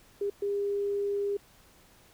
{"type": "tone bursts at uneven times", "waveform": "sine", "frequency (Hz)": 403.7, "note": "G#4", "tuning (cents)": -49, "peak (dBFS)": -27, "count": 2, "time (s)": [[0.21, 0.3], [0.42, 1.37]], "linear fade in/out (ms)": 5, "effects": ["pink hiss -59 dBFS RMS until 2.13 s"]}